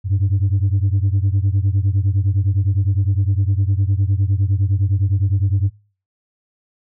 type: beating tone pair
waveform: sine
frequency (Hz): 94.5 / 104.3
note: F#2 / G#2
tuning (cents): +37 / +8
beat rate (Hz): 9.8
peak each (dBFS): -14 / -16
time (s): 0.04-5.71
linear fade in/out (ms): 50
effects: noise-tail reverb RT60 0.4 s tail -25 dB re dry + tanh soft clip ceiling -11 dBFS